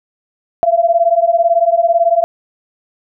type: beating tone pair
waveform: sine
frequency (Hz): 669 / 687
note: E5 / F5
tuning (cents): +25 / -29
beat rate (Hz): 18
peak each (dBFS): -12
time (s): 0.63-2.24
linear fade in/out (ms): 0
effects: none